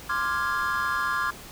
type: chord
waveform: triangle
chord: D half-diminished seventh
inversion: third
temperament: equal with one note detuned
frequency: 1046.5 / 1180.1 / 1396.9 / 1661.2 Hz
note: C6 / D6 / F6 / Ab6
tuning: 0 / +8 / 0 / 0 cents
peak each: -28 dBFS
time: 0.09-1.31 s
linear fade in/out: 10 ms
effects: pink hiss -43 dBFS RMS until 1.51 s